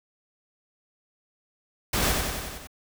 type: noise with echo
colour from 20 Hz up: pink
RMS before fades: -25 dBFS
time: 1.93-2.12 s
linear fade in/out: 5 ms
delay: 92 ms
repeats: 6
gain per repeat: -3 dB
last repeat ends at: 2.672 s
effects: none